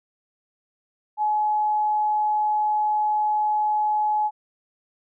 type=tone; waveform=sine; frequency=848 Hz; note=G#5; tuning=36 cents sharp; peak=-19 dBFS; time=1.17-4.31 s; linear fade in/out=50 ms; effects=none